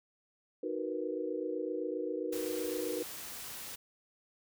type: chord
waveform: sine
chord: B major seventh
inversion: first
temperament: equal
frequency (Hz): 311.1 / 370 / 466.2 / 493.9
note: D#4 / F#4 / A#4 / B4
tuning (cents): 0 / 0 / 0 / 0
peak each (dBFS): -39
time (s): 0.63-3.03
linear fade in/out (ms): 5
type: noise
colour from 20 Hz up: white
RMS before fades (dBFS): -44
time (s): 2.32-3.76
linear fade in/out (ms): 10
effects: none